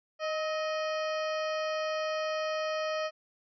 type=harmonic tone with a mistuned harmonic; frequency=622 Hz; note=D#5; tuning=1 cent flat; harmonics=1 / 2 / 3 / 4 / 5 / 7 / 8 / 9; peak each=-31 / -37 / -41 / -43 / -45 / -48 / -49 / -50 dBFS; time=0.19-3.11 s; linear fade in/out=50 ms; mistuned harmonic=2; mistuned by=+42 cents; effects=none